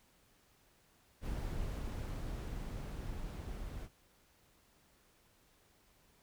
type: noise with level ramp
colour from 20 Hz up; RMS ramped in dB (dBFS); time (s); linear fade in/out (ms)
brown; -39 to -44; 1.21-3.89; 50
effects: pink hiss -69 dBFS RMS until 6.22 s